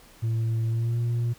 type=tone with pitch glide; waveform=sine; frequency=113.3 to 118.32 Hz; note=A#2 to A#2; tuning=-49 to +26 cents; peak=-20 dBFS; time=0.22-1.34 s; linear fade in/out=20 ms; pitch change=+75 cents; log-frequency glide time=0.69-0.99 s; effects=tanh soft clip ceiling -22 dBFS + pink hiss -53 dBFS RMS until 1.38 s